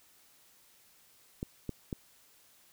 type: clicks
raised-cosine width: 3 ms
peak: -22 dBFS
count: 3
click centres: 1.429 / 1.693 / 1.928 s
effects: white hiss -63 dBFS RMS until 2.72 s